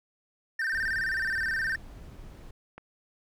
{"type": "tone with vibrato", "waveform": "triangle", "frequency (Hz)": 1678, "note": "G#6", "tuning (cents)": 17, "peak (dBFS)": -25, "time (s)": [0.59, 1.76], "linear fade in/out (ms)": 5, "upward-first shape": "square", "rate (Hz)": 19, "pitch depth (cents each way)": 130}
{"type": "noise", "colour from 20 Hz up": "brown", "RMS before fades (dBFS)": -45, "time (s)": [0.73, 2.51], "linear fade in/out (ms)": 5}
{"type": "click", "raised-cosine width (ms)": 0.5, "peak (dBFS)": -28, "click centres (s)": 2.78}
{"effects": []}